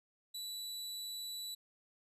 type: tone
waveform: sawtooth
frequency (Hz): 3951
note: B7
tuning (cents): 0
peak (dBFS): -38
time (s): 0.34-1.55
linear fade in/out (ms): 10
effects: resampled to 32000 Hz